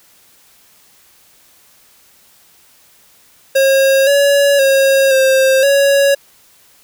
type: tone with pitch steps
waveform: square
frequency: 540 / 565 / 542 / 530 / 558 Hz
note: C#5 / C#5 / C#5 / C5 / C#5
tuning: -45 / +33 / -39 / +22 / +11 cents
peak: -9 dBFS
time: 3.55-6.15 s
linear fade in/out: 10 ms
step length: 520 ms
effects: white hiss -49 dBFS RMS until 6.83 s